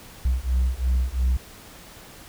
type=beating tone pair; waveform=sine; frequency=61.74 / 64.64 Hz; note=B1 / C2; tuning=0 / -20 cents; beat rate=2.9 Hz; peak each=-21 dBFS; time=0.25-1.37 s; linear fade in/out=5 ms; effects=tanh soft clip ceiling -16 dBFS + pink hiss -45 dBFS RMS until 2.28 s